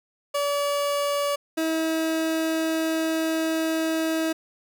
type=tone pair in turn; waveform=30% pulse; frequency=573 / 321.6 Hz; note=D5 / E4; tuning=-43 / -43 cents; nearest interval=minor seventh; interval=1000 cents; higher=first; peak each=-20 dBFS; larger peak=neither; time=0.34-1.36 / 1.57-4.33 s; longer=second; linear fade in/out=10 ms; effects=none